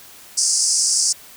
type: band-pass noise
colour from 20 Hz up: pink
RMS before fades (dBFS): -18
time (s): 0.37-1.13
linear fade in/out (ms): 10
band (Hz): 4800 to 9600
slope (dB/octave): 96
effects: white hiss -43 dBFS RMS until 1.36 s